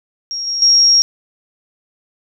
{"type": "tone with level steps", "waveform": "sine", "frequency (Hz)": 5588, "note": "F8", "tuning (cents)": 0, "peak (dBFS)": [-20, -17, -7], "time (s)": [0.31, 1.02], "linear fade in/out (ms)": 0, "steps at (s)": [0.47, 0.62], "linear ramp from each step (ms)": 2, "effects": []}